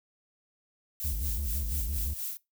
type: noise with tremolo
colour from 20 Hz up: violet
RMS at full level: -34 dBFS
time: 1-2.37 s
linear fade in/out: 0 ms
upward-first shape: sine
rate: 4.2 Hz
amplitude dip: 60%
type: tone with vibrato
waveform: triangle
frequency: 61.1 Hz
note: B1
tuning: 18 cents flat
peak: -28 dBFS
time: 1.04-2.14 s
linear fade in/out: 10 ms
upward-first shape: square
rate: 5.9 Hz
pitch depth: 280 cents each way
effects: noise-tail reverb RT60 0.2 s tail -21 dB re dry